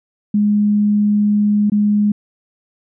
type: tone with dropouts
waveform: sine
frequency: 207.7 Hz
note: G#3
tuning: in tune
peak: -11 dBFS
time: 0.34-2.12 s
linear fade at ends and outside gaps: 5 ms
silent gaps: 1.699-1.719 s
effects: none